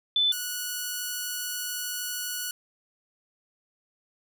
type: tone pair in turn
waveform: sine / 5% pulse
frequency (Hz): 3510 / 1469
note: A7 / F#6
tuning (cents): -5 / -13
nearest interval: octave + minor third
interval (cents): 1508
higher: first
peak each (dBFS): -20 / -19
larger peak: second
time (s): 0.16-0.32 / 0.32-2.51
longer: second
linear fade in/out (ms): 2
effects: none